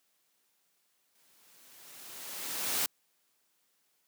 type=noise with exponential growth; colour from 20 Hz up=white; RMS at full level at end=-29 dBFS; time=1.15-2.86 s; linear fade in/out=2 ms; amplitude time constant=370 ms; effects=white hiss -74 dBFS RMS until 4.07 s + high-pass 150 Hz 12 dB/octave